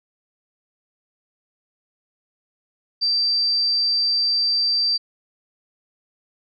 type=tone; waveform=sine; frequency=4682 Hz; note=D8; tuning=6 cents flat; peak=-17 dBFS; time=3.01-4.98 s; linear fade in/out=20 ms; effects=none